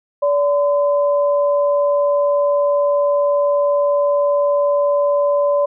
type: tone pair together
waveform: sine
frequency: 575.8 / 1021 Hz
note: D5 / C6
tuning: -34 / -43 cents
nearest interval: minor seventh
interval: 991 cents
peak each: -13 / -23 dBFS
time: 0.22-5.66 s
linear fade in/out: 10 ms
effects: none